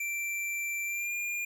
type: tone with pitch glide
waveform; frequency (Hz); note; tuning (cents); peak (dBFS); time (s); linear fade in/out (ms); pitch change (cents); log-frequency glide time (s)
square; 2349 to 2409; D7 to D7; 0 to +43; -32; 0-1.45; 5; +43; 0.85-1.13
effects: none